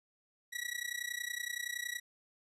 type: tone with amplitude modulation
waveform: sawtooth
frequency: 1930 Hz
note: B6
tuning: 40 cents flat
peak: -30 dBFS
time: 0.52-2 s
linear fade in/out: 20 ms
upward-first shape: sine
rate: 30.7 Hz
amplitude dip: 90%
effects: resampled to 32000 Hz